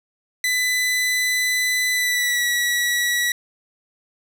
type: tone with pitch glide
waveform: sawtooth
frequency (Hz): 2000 to 1935.2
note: B6 to B6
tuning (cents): +21 to -36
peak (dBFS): -15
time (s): 0.44-3.32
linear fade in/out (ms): 2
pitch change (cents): -57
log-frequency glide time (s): 1.92-2.45
effects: none